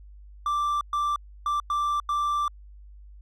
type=tone bursts at uneven times; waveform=triangle; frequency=1174.7 Hz; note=D6; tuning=in tune; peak=-21 dBFS; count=5; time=0.46-0.81 / 0.93-1.16 / 1.46-1.6 / 1.7-2 / 2.09-2.48 s; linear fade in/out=2 ms; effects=added 50 Hz sine -44 dBFS peak until 3.21 s